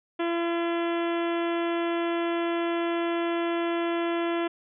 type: harmonic tone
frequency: 339.3 Hz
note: F4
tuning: 50 cents flat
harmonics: 1 / 2 / 3 / 4 / 5 / 6 / 7 / 8 / 9 / 10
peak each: -26 / -32 / -36 / -38 / -40 / -42 / -43 / -44 / -45 / -46 dBFS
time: 0.19-4.48 s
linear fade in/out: 10 ms
effects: none